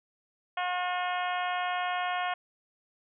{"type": "harmonic tone", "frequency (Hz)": 360, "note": "F#4", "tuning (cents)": -47, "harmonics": [2, 3, 4, 5, 6, 7, 8, 9], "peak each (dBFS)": [-31, -35, -37, -39, -41, -42, -43, -44], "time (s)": [0.57, 2.34], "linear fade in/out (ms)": 5, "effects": []}